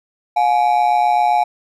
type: ring-modulated tone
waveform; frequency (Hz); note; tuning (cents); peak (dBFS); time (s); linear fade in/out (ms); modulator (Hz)
triangle; 779; G5; -11; -7; 0.36-1.44; 10; 63.8
effects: none